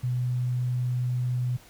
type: tone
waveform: sine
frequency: 124.4 Hz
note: B2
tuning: 13 cents sharp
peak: -24 dBFS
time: 0.03-1.57 s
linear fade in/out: 10 ms
effects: pink hiss -53 dBFS RMS until 1.69 s